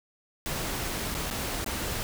pink noise with dropouts, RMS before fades -32 dBFS, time 0.46-2.03 s, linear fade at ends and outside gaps 0 ms, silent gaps 1.143-1.15 / 1.302-1.31 / 1.644-1.662 s, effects none

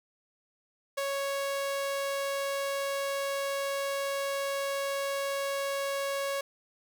sawtooth tone with ADSR envelope, 554.4 Hz, C#5, in tune, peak -24 dBFS, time 0.97-6.41 s, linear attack 12 ms, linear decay 15 ms, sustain -2 dB, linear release 4 ms, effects none

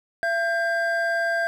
triangle tone pair together, 675 / 1593 Hz, E5 / G6, +41 / +27 cents, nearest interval octave + minor third, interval 1486 cents, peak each -22 dBFS, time 0.23-1.47 s, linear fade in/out 0 ms, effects none

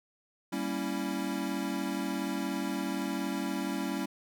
square chord, G diminished seventh, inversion none, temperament equal, 196 / 233.1 / 277.2 / 329.6 Hz, G3 / Bb3 / Db4 / Fb4, 0 / 0 / 0 / 0 cents, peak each -37 / -40 / -36 / -38 dBFS, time 0.52-4.06 s, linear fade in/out 10 ms, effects none

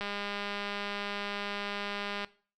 click train, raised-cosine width 0.3 ms, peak -20 dBFS, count 455, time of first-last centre 0.01-2.246 s, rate 203 Hz, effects noise-tail reverb RT60 0.4 s tail -19 dB re dry

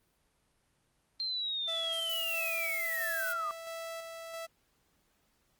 sine linear sweep, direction down, 4186 to 1174.7 Hz, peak -32 dBFS, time 1.2-3.51 s, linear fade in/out 0 ms
sawtooth tone with tremolo, 659.3 Hz, E5, in tune, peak -35 dBFS, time 1.67-4.47 s, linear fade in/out 20 ms, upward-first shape square, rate 1.5 Hz, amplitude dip 35%
violet noise, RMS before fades -40 dBFS, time 1.92-3.33 s, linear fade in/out 10 ms
effects pink hiss -73 dBFS RMS until 5.59 s + Opus 32 kbps

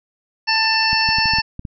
harmonic tone, 889 Hz, A5, 18 cents sharp, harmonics 1 / 2 / 3 / 5 / 6, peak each -21 / -21 / -21 / -21 / -21 dBFS, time 0.47-1.42 s, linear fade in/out 20 ms
clicks, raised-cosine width 5 ms, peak -16 dBFS, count 8, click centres 0.931 / 1.089 / 1.185 / 1.257 / 1.336 / 1.386 / 1.594 / 1.652 s
effects none

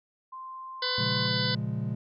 sine tone with pitch glide, 1044 to 1051.3 Hz, C6 to C6, -4 to +8 cents, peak -38 dBFS, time 0.32-1.28 s, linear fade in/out 10 ms, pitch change +12 cents, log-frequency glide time 0.45-1.09 s
harmonic tone, 502 Hz, B4, 28 cents sharp, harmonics 1 / 2 / 3 / 4 / 6 / 7 / 8 / 9 / 10, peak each -36 / -39 / -35 / -38 / -37 / -35 / -35 / -33 / -36 dBFS, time 0.82-1.55 s, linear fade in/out 5 ms
triangle chord, Bb minor seventh, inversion none, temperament equal with one note detuned, 117.42 / 138.59 / 174.61 / 207.7 Hz, Bb2 / Db3 / F3 / Ab3, +13 / 0 / 0 / 0 cents, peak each -30 / -32 / -35 / -33 dBFS, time 0.98-1.95 s, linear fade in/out 5 ms
effects none

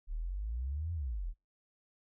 sine exponential two-way sweep, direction up then down, 35.73 to 87.31 to 35.73 Hz, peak -34 dBFS, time 0.07-1.34 s, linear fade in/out 50 ms, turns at 0.93 s, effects noise-tail reverb RT60 0.2 s tail -23 dB re dry

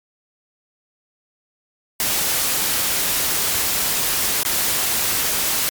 white noise with dropouts, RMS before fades -20 dBFS, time 2-5.69 s, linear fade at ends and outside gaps 0 ms, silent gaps 4.431-4.451 s, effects MP3 96 kbps

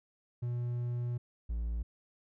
triangle tone pair in turn, 121 / 57.1 Hz, B2 / A#1, -35 / -35 cents, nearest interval octave + minor second, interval 1300 cents, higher first, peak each -30 / -30 dBFS, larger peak neither, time 0.42-1.18 / 1.49-1.83 s, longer first, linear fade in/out 10 ms, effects none

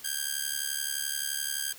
5% pulse ring-modulated tone, 1600 Hz, G6, 35 cents sharp, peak -16 dBFS, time 0.04-1.73 s, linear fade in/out 10 ms, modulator 35.8 Hz, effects white hiss -49 dBFS RMS until 1.78 s

